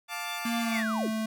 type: chord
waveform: 15% pulse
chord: D minor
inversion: first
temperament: equal with one note detuned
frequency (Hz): 703.3 / 880 / 1174.7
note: F5 / A5 / D6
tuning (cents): +12 / 0 / 0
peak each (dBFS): -31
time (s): 0.08-0.84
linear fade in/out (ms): 50
type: tone with pitch glide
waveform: square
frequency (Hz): 232.8 to 219.7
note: A#3 to A3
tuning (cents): -2 to -2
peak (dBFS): -29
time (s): 0.45-1.26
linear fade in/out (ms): 5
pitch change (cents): -100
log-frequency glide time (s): 0.6-0.85
type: linear sweep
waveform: sine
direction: down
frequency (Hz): 2489 to 92.9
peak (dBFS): -31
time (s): 0.7-1.11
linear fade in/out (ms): 50
effects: none